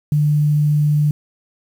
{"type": "tone with quantisation", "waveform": "sine", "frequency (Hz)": 148.8, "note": "D3", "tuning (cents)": 23, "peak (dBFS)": -12, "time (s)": [0.12, 1.11], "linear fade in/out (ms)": 2, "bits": 7, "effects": []}